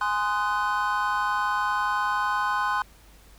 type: chord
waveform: triangle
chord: Ab dominant seventh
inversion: none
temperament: just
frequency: 830.6 / 1038.3 / 1245.9 / 1495.1 Hz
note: Ab5 / C6 / Eb6 / Gb6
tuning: 0 / -14 / +2 / +18 cents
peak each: -28 / -24 / -30 / -27 dBFS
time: 0.01-2.82 s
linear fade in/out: 2 ms
effects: added 50 Hz sine -51 dBFS peak until 3.38 s + pink hiss -55 dBFS RMS until 3.38 s